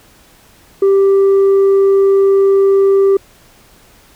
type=tone; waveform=sine; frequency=392 Hz; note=G4; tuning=in tune; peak=-4 dBFS; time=0.82-3.17 s; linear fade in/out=5 ms; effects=tanh soft clip ceiling -6 dBFS + pink hiss -46 dBFS RMS until 4.15 s